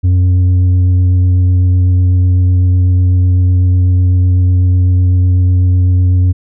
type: tone with tanh clipping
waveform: sine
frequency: 90.8 Hz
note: F#2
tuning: 32 cents flat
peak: -7 dBFS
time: 0.03-6.33 s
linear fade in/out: 20 ms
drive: 4 dB
effects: none